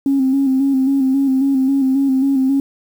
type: tone with vibrato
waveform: sine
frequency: 269.1 Hz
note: C4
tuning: 49 cents sharp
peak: -11 dBFS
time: 0.06-2.6 s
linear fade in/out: 2 ms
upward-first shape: square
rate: 3.7 Hz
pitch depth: 39 cents each way
effects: tanh soft clip ceiling -7 dBFS + 7-bit